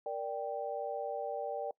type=chord; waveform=sine; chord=G minor; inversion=first; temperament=equal; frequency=466.2 / 587.3 / 784 Hz; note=Bb4 / D5 / G5; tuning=0 / 0 / 0 cents; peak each=-40 / -38 / -39 dBFS; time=0.06-1.71 s; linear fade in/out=2 ms; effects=noise-tail reverb RT60 0.1 s tail -24 dB re dry